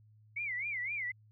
sine tone with vibrato, 2169 Hz, C#7, 38 cents flat, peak -34 dBFS, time 0.36-1.12 s, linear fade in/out 10 ms, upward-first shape sine, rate 3.9 Hz, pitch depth 190 cents each way, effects added 107 Hz sine -59 dBFS peak until 1.31 s

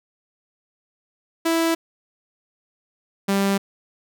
sawtooth tone pair in turn, 329.6 / 197.29 Hz, E4 / G3, 0 / +11 cents, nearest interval major sixth, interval 889 cents, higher first, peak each -14 dBFS, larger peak neither, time 1.45-1.75 / 3.28-3.58 s, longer neither, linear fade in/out 10 ms, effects none

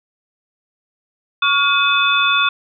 sine tone cluster, 1126 / 1416 / 2544 / 3505 Hz, C#6 / F6 / D#7 / A7, +27 / +23 / +38 / -7 cents, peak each -18 dBFS, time 1.42-2.49 s, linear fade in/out 5 ms, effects none

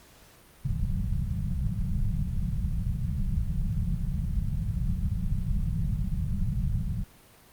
pink low-pass noise, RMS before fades -28 dBFS, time 0.64-7.04 s, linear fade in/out 10 ms, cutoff 200 Hz, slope 96 dB/octave, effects pink hiss -55 dBFS RMS until 7.52 s + Opus 48 kbps

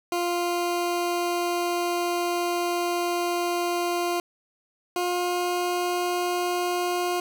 20% pulse tone pair in turn, 349.2 / 355.1 Hz, F4 / F4, 0 / +29 cents, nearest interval unison, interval 29 cents, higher second, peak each -19 dBFS, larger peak neither, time 0.12-4.2 / 4.96-7.2 s, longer first, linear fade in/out 2 ms, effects none

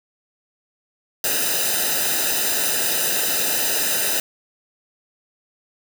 white noise with comb filter, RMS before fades -21 dBFS, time 1.24-4.2 s, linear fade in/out 2 ms, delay 0.9 ms, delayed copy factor -0.85, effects none

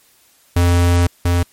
square tone pair in turn, 87.31 / 87.31 Hz, F2 / F2, 0 / 0 cents, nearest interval unison, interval 0 cents, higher neither, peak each -11 / -13 dBFS, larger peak first, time 0.56-1.07 / 1.25-1.43 s, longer first, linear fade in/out 5 ms, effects white hiss -53 dBFS RMS until 1.52 s + MP3 64 kbps

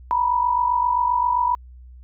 sine tone pair together, 936 / 983.6 Hz, A#5 / B5, +7 / -7 cents, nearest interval minor second, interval 86 cents, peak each -23 / -18 dBFS, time 0.11-1.55 s, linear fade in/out 0 ms, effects added 62 Hz sine -40 dBFS peak until 2.03 s

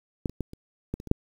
clicks, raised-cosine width 3 ms, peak -13 / -27 / -16 / -28 / -16 / -27 / -26 / -6 dBFS, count 8, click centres 0.258 / 0.296 / 0.407 / 0.534 / 0.94 / 1.001 / 1.073 / 1.114 s, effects 8-bit

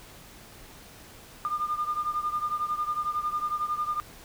sine beating tone pair, 1206 / 1217 Hz, D6 / D#6, +46 / -39 cents, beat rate 11 Hz, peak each -28 / -31 dBFS, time 1.45-4 s, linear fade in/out 0 ms, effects tanh soft clip ceiling -19 dBFS + pink hiss -49 dBFS RMS until 4.24 s

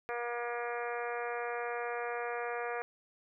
harmonic tone, 238.8 Hz, A#3, 42 cents sharp, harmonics 2 / 3 / 4 / 5 / 6 / 7 / 8 / 9 / 10, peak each -38 / -40 / -46 / -44 / -45 / -44 / -48 / -49 / -49 dBFS, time 0.09-2.82 s, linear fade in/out 0 ms, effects none

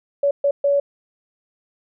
sine tone bursts at uneven times, 566 Hz, C#5, 36 cents sharp, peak -14 dBFS, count 3, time 0.23-0.31 / 0.44-0.51 / 0.64-0.8 s, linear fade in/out 5 ms, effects none

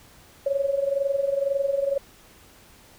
sine tone with amplitude modulation, 554.4 Hz, C#5, in tune, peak -18 dBFS, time 0.46-1.98 s, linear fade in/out 5 ms, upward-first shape sine, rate 22 Hz, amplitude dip 75%, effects pink hiss -52 dBFS RMS until 2.98 s

